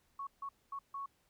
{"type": "tone bursts at uneven times", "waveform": "sine", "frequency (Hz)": 1108.7, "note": "C#6", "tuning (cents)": 0, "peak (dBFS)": -39, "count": 4, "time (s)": [[0.19, 0.27], [0.42, 0.49], [0.72, 0.79], [0.94, 1.06]], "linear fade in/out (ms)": 5, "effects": ["pink hiss -74 dBFS RMS until 1.29 s"]}